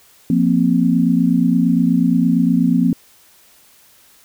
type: chord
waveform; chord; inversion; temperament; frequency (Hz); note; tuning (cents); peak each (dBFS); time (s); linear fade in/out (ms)
sine; F suspended fourth; none; equal; 174.61 / 233.1 / 261.6; F3 / Bb3 / C4; 0 / 0 / 0; -16; 0.3-2.93; 2
effects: white hiss -50 dBFS RMS until 4.24 s